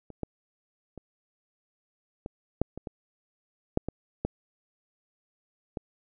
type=clicks; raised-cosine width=2 ms; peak=-30 / -18 / -28 / -22 / -10 / -24 / -22 / -9 / -18 / -14 / -19 dBFS; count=11; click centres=0.103 / 0.233 / 0.977 / 2.261 / 2.616 / 2.776 / 2.872 / 3.774 / 3.886 / 4.25 / 5.772 s; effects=none